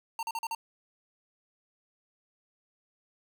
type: tone bursts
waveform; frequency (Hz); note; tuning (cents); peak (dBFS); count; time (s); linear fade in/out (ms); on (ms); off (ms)
square; 912; A#5; -38; -32; 5; 0.19-0.549; 2; 39; 41
effects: none